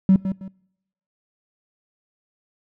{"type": "tone with echo", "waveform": "triangle", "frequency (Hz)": 190.4, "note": "F#3", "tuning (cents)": 50, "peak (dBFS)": -7, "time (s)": [0.09, 0.16], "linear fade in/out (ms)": 2, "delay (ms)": 160, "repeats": 2, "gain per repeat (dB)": -11, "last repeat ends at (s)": 0.48, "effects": ["noise-tail reverb RT60 0.8 s tail -25 dB re dry", "tanh soft clip ceiling -7 dBFS"]}